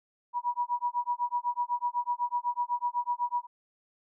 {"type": "tone with tremolo", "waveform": "sine", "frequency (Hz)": 968, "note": "B5", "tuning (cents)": -35, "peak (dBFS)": -24, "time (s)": [0.33, 3.47], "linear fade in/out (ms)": 50, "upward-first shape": "sine", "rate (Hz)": 8, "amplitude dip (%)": 100, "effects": []}